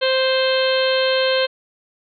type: harmonic tone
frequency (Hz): 523.3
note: C5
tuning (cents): 0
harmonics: 1 / 2 / 3 / 4 / 5 / 6 / 7 / 8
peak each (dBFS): -17 / -28 / -25 / -31 / -28 / -25 / -30 / -26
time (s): 0.01-1.47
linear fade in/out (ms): 20
effects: none